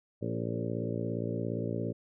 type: harmonic tone with a mistuned harmonic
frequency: 57.3 Hz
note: A#1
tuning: 29 cents flat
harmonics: 2 / 3 / 4 / 5 / 6 / 7 / 8 / 9 / 10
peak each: -36 / -38 / -39 / -40 / -41 / -41 / -42 / -43 / -43 dBFS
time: 0.21-1.93 s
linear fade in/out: 20 ms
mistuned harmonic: 7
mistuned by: +17 cents
effects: none